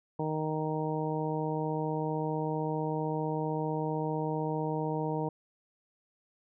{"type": "harmonic tone", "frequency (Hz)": 155.56, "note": "D#3", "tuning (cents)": 0, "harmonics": [1, 2, 3, 4, 5, 6], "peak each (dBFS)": [-34, -36, -35, -40, -40, -38], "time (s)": [0.19, 5.29], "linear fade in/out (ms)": 5, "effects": []}